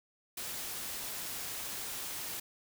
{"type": "noise", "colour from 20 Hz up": "white", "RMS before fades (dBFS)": -40, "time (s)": [0.37, 2.4], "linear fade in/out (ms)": 5, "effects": []}